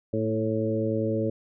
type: harmonic tone with a mistuned harmonic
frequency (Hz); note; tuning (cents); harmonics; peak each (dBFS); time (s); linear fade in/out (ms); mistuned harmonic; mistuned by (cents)
110; A2; 0; 1 / 2 / 3 / 4 / 5; -30 / -30 / -30 / -30 / -30; 0.13-1.3; 5; 2; +19
effects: none